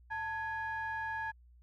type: ring-modulated tone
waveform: triangle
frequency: 392 Hz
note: G4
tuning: in tune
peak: -30 dBFS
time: 0.1-1.32 s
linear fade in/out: 20 ms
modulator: 1280 Hz
effects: added 60 Hz sine -57 dBFS peak until 1.62 s